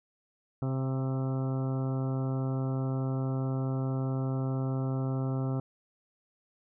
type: harmonic tone with a mistuned harmonic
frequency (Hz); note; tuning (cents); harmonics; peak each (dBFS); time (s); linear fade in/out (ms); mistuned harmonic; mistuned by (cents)
132.1; C3; +17; 1 / 2 / 3 / 4 / 5 / 6 / 7 / 8 / 9 / 10; -29 / -35 / -41 / -43 / -45 / -48 / -52 / -53 / -52 / -49; 0.62-5.6; 2; 5; +17
effects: none